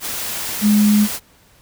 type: tone in noise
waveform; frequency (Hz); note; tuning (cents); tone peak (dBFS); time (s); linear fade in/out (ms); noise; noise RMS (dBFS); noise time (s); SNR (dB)
sine; 209.3; G#3; +14; -10; 0.61-1.08; 50; white; -25; 0-1.2; +12
effects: pink hiss -52 dBFS RMS until 1.61 s